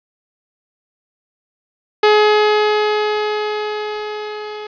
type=tone with level ramp; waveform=sawtooth; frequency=422.8 Hz; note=G#4; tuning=31 cents sharp; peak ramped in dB=-4 to -23 dBFS; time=2.03-4.67 s; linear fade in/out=5 ms; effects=resampled to 11025 Hz + 7-bit